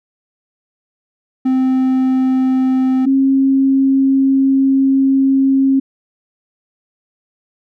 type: tone pair in turn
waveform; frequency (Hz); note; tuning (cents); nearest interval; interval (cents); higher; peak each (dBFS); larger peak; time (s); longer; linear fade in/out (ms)
triangle / sine; 260 / 269.4; C4 / C#4; -11 / -49; minor second; 62; second; -9; neither; 1.45-3.06 / 3.06-5.8; second; 10
effects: none